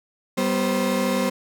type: tone cluster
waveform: 35% pulse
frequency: 193.8 / 246.6 / 529 Hz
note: G3 / B3 / C5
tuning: -20 / -2 / +19 cents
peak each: -23 dBFS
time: 0.37-1.3 s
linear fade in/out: 10 ms
effects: none